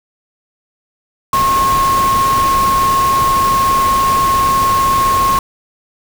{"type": "tone in noise", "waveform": "sine", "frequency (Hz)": 1082, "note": "C#6", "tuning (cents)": -42, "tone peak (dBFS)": -10, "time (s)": [1.33, 5.39], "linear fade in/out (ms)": 2, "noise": "pink", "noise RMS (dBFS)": -21, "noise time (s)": [1.33, 5.39], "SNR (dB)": 8, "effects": []}